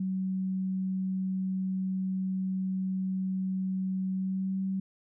sine tone with pitch glide, 188.5 to 191.35 Hz, F#3 to G3, +32 to -42 cents, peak -28 dBFS, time 0-4.8 s, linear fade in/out 5 ms, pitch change +26 cents, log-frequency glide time 4.13-4.61 s, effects none

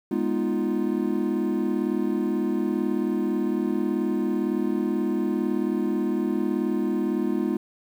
triangle chord, F half-diminished seventh, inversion first, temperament equal, 207.7 / 246.9 / 311.1 / 349.2 Hz, Ab3 / Cb4 / Eb4 / F4, 0 / 0 / 0 / 0 cents, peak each -26 dBFS, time 0.11-7.57 s, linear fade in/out 5 ms, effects 9-bit

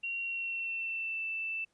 sine tone with pitch glide, 2749 to 2655 Hz, F7 to E7, -28 to +12 cents, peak -33 dBFS, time 0.03-1.65 s, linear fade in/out 10 ms, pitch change -60 cents, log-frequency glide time 0.2-1.24 s, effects pink hiss -75 dBFS RMS until 1.73 s + resampled to 22050 Hz

